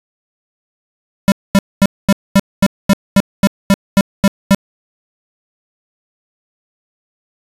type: tone bursts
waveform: square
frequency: 197.5 Hz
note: G3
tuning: 13 cents sharp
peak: -6 dBFS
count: 13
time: 1.28-4.547 s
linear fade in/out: 0 ms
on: 39 ms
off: 230 ms
effects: resampled to 32000 Hz

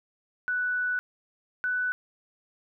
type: tone pair in turn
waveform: sine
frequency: 1484 / 1492.1 Hz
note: F#6 / F#6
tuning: +5 / +14 cents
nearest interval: unison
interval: 9 cents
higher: second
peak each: -25 dBFS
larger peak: neither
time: 0.48-0.99 / 1.64-1.92 s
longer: first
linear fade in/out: 0 ms
effects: none

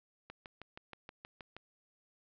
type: click train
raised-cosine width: 0.3 ms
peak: -30 dBFS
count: 9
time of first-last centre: 0.3-1.566 s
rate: 6.32 Hz
effects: low-pass 4000 Hz 12 dB/octave

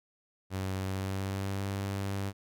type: tone with pitch glide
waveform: sawtooth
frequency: 95.1 to 98.51 Hz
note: F#2 to G2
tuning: +48 to +9 cents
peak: -28 dBFS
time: 0.5-2.33 s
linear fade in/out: 50 ms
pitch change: +61 cents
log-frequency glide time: 0.8-1.67 s
effects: none

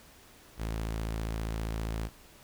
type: tone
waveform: sawtooth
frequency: 55 Hz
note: A1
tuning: in tune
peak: -28 dBFS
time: 0.57-2.1 s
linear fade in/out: 50 ms
effects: pink hiss -56 dBFS RMS until 2.43 s

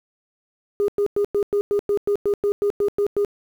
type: tone bursts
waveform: sine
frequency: 407.7 Hz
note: G#4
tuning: 32 cents flat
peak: -15 dBFS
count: 14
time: 0.8-3.248 s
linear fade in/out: 0 ms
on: 82 ms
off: 100 ms
effects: tanh soft clip ceiling -14 dBFS + 8-bit

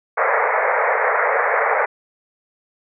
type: band-pass noise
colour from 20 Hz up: pink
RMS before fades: -18 dBFS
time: 0.17-1.86 s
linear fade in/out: 10 ms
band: 440 to 2200 Hz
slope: 96 dB/octave
effects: none

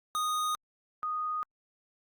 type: tone pair in turn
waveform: square / sine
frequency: 1239 / 1239 Hz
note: D#6 / D#6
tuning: -8 / -8 cents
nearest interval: unison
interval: 0 cents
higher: neither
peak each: -29 / -30 dBFS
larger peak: first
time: 0.15-0.55 / 1.03-1.43 s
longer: neither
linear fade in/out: 0 ms
effects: Opus 48 kbps

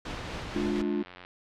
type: noise with tremolo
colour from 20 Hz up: pink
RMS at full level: -35 dBFS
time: 0.05-0.82 s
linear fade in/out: 5 ms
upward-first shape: triangle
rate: 4.1 Hz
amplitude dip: 30%
type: chord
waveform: triangle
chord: D diminished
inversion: second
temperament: just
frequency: 211.4 / 293.7 / 352.4 Hz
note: Ab3 / D4 / F4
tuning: +31 / 0 / +16 cents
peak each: -29 / -29 / -29 dBFS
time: 0.55-1.03 s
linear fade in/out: 10 ms
type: click train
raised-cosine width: 0.3 ms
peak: -29 dBFS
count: 45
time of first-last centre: 0.76-1.249 s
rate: 89.9 Hz
effects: low-pass 4000 Hz 12 dB/octave

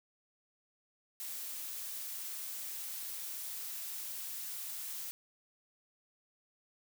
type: noise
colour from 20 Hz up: blue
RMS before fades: -42 dBFS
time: 1.2-5.11 s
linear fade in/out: 0 ms
effects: none

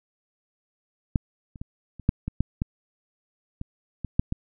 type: clicks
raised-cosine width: 5 ms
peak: -8 / -30 / -21 / -28 / -6 / -16 / -9 / -12 / -20 / -18 / -6 / -14 dBFS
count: 12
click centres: 1.158 / 1.558 / 1.615 / 1.997 / 2.091 / 2.28 / 2.406 / 2.619 / 3.614 / 4.047 / 4.195 / 4.324 s
effects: none

